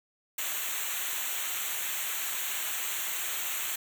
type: noise with comb filter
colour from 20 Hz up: white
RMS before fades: -33 dBFS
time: 0.38-3.76 s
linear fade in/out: 5 ms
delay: 0.2 ms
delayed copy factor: -1
effects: none